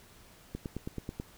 click train, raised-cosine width 3 ms, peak -23 dBFS, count 7, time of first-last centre 0.55-1.199 s, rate 9.24 Hz, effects pink hiss -57 dBFS RMS until 1.37 s

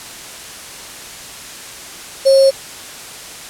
sine tone with sample-and-hold, 541 Hz, C#5, 42 cents flat, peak -6 dBFS, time 2.25-2.51 s, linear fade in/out 20 ms, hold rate 4900 Hz, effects white hiss -32 dBFS RMS until 3.49 s + low-pass 10000 Hz 12 dB/octave

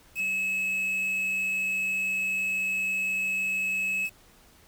triangle tone with quantisation, 2583 Hz, E7, 36 cents flat, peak -24 dBFS, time 0.15-4.1 s, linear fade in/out 50 ms, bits 7, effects pink hiss -57 dBFS RMS until 4.67 s

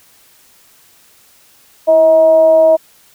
sine tone with frequency modulation, 639 Hz, D#5, 46 cents sharp, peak -5 dBFS, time 1.87-2.77 s, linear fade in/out 20 ms, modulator 310 Hz, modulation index 0.26, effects white hiss -48 dBFS RMS until 3.14 s

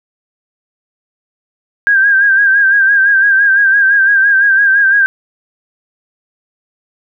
sine tone with vibrato, 1600 Hz, G6, 35 cents sharp, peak -6 dBFS, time 1.87-5.06 s, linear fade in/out 0 ms, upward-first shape sine, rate 5.9 Hz, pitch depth 58 cents each way, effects none

